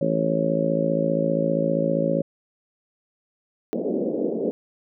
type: harmonic tone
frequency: 55.1 Hz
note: A1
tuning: 3 cents sharp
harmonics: 3 / 4 / 5 / 6 / 7 / 8 / 9 / 10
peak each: -26 / -28 / -28 / -31 / -34 / -32 / -32 / -23 dBFS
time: 0.01-2.22 s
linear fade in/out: 5 ms
type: band-pass noise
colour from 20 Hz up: white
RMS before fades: -25 dBFS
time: 3.73-4.51 s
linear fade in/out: 0 ms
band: 190 to 540 Hz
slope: 48 dB/octave
effects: none